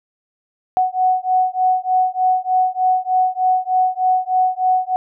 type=beating tone pair; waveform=sine; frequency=740 / 743.3 Hz; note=F#5 / F#5; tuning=0 / +8 cents; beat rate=3.3 Hz; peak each=-17 dBFS; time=0.77-4.96 s; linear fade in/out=0 ms; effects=none